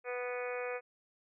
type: harmonic tone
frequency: 246.9 Hz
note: B3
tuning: in tune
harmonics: 2 / 3 / 4 / 5 / 6 / 7 / 8 / 9 / 10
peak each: -37 / -46 / -51 / -47 / -48 / -49 / -51 / -47 / -47 dBFS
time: 0.04-0.81 s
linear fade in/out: 50 ms
effects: none